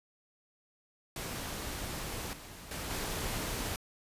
pink noise with level steps, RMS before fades -39 / -48 / -39 / -36 dBFS, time 1.16-3.76 s, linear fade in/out 2 ms, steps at 2.33 / 2.71 / 2.9 s, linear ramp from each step 2 ms, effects resampled to 32000 Hz

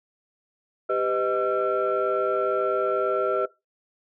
sine tone cluster, 393 / 504 / 626 / 1352 Hz, G4 / B4 / D#5 / E6, +4 / +35 / +10 / +43 cents, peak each -26 dBFS, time 0.89-3.46 s, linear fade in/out 10 ms, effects noise-tail reverb RT60 0.2 s tail -18 dB re dry + tanh soft clip ceiling -15 dBFS

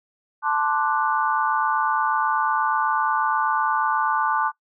sine chord, D dominant seventh, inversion second, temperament equal, 880 / 1046.5 / 1174.7 / 1480 Hz, A5 / C6 / D6 / F#6, 0 / 0 / 0 / 0 cents, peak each -23 / -27 / -24 / -26 dBFS, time 0.42-4.52 s, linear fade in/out 50 ms, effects noise-tail reverb RT60 0.1 s tail -19 dB re dry

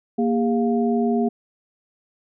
sine tone cluster, 234.2 / 406.7 / 703 Hz, A#3 / G#4 / F5, +8 / -36 / +11 cents, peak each -19 / -23 / -27 dBFS, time 0.18-1.29 s, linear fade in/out 10 ms, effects none

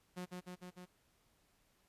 sawtooth tone with echo, 180.5 Hz, F#3, 43 cents flat, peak -38 dBFS, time 0.16-0.26 s, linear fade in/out 20 ms, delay 150 ms, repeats 4, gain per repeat -2 dB, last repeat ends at 0.86 s, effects pink hiss -74 dBFS RMS until 1.88 s + resampled to 32000 Hz

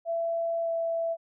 sine tone with pitch glide, 669 to 664.4 Hz, E5 to E5, +25 to +13 cents, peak -26 dBFS, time 0.05-1.17 s, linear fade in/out 50 ms, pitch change -12 cents, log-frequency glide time 0.63-0.69 s, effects none

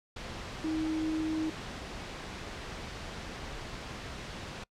sine tone in noise, 315.7 Hz, D#4, 25 cents sharp, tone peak -29 dBFS, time 0.64-1.5 s, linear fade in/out 5 ms, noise pink, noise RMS -41 dBFS, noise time 0.16-4.64 s, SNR +9 dB, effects noise-tail reverb RT60 0.1 s tail -25 dB re dry + low-pass 5000 Hz 12 dB/octave

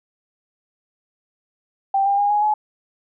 sine tone with pitch steps, 784 / 799.5 / 815.4 / 831.6 / 848.1 Hz, G5 / G5 / G#5 / G#5 / G#5, 0 / +34 / -32 / +2 / +36 cents, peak -15 dBFS, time 1.94-2.54 s, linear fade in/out 5 ms, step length 120 ms, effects none

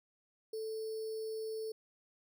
sine tone with sample-and-hold, 440 Hz, A4, in tune, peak -37 dBFS, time 0.53-1.72 s, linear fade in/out 5 ms, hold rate 4900 Hz, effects none

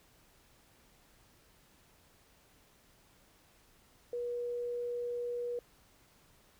sine tone, 482.3 Hz, B4, 41 cents flat, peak -34 dBFS, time 4.13-5.59 s, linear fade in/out 2 ms, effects pink hiss -65 dBFS RMS until 6.59 s

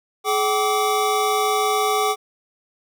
square tone cluster, 423 / 767 / 1161 Hz, G#4 / G5 / D6, +32 / -38 / -20 cents, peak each -23 dBFS, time 0.24-2.16 s, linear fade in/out 50 ms, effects none

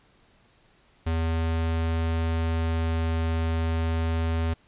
square tone, 81.8 Hz, E2, 13 cents flat, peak -24 dBFS, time 1.06-4.54 s, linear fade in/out 10 ms, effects pink hiss -61 dBFS RMS until 4.67 s + resampled to 8000 Hz

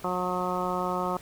harmonic tone, 181.1 Hz, F#3, 37 cents flat, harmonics 1 / 2 / 3 / 4 / 5 / 6 / 7, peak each -34 / -34 / -34 / -34 / -34 / -34 / -34 dBFS, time 0.04-1.17 s, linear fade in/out 2 ms, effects pink hiss -49 dBFS RMS until 1.21 s

